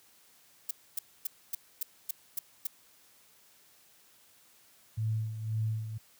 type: noise bursts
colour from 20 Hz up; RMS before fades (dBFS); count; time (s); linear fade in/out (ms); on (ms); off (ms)
violet; -32; 8; 0.69-2.67; 5; 20; 260
type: tone with tremolo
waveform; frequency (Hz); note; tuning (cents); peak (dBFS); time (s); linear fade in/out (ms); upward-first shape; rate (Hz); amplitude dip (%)
sine; 110; A2; 0; -27; 4.97-5.98; 10; sine; 1.9; 65
effects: white hiss -62 dBFS RMS until 6.19 s + high-pass 60 Hz 12 dB/octave